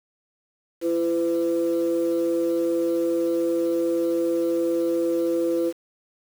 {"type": "tone pair together", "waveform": "sine", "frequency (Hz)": [336.9, 506], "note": ["E4", "B4"], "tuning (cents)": [38, 42], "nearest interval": "perfect fifth", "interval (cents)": 704, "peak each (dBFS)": [-21, -23], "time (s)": [0.81, 5.73], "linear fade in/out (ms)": 50, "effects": ["tanh soft clip ceiling -14 dBFS", "7-bit"]}